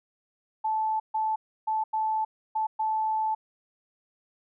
sine tone bursts at uneven times, 873 Hz, A5, 14 cents flat, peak -24 dBFS, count 6, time 0.64-1 / 1.14-1.36 / 1.67-1.84 / 1.93-2.25 / 2.55-2.67 / 2.79-3.35 s, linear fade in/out 10 ms, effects none

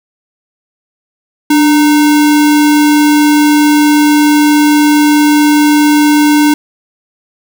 sine tone with sample-and-hold, 295.9 Hz, D4, 13 cents sharp, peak -4 dBFS, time 1.5-6.54 s, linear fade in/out 5 ms, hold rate 1225 Hz, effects none

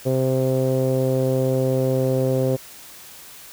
sawtooth tone with low-pass filter, 130.81 Hz, C3, in tune, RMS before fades -20 dBFS, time 0.05-2.57 s, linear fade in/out 20 ms, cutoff 500 Hz, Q 4.6, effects white hiss -42 dBFS RMS until 3.52 s

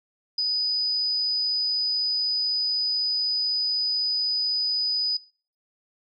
sine tone, 4978 Hz, D#8, in tune, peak -21 dBFS, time 0.38-5.17 s, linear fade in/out 5 ms, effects noise-tail reverb RT60 0.4 s tail -21 dB re dry + MP3 96 kbps

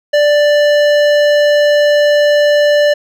triangle tone with hard clipping, 588 Hz, D5, 2 cents sharp, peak -9 dBFS, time 0.13-2.94 s, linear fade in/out 10 ms, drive 18 dB, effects none

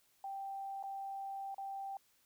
sine tone with dropouts, 784 Hz, G5, in tune, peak -40 dBFS, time 0.24-1.97 s, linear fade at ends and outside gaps 2 ms, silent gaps 0.828-0.837 / 1.545-1.581 s, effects white hiss -72 dBFS RMS until 2.25 s

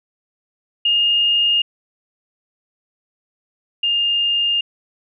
sine tone pair in turn, 2836 / 2818 Hz, F7 / F7, +26 / +15 cents, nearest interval unison, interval 11 cents, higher first, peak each -13 / -15 dBFS, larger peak first, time 0.85-1.62 / 3.83-4.61 s, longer second, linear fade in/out 5 ms, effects none

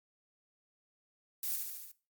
violet noise with echo, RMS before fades -36 dBFS, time 1.43-1.56 s, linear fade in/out 2 ms, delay 71 ms, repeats 5, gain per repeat -3 dB, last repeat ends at 1.915 s, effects noise-tail reverb RT60 0.3 s tail -17 dB re dry + Opus 48 kbps

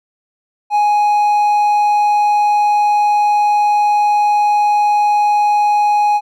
triangle tone, 832 Hz, G#5, 3 cents sharp, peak -8 dBFS, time 0.7-6.21 s, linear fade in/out 50 ms, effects none

